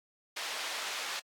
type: band-pass noise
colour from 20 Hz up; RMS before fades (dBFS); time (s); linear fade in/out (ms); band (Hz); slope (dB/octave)
white; -38; 0.36-1.2; 10; 630 to 4400; 12
effects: AAC 64 kbps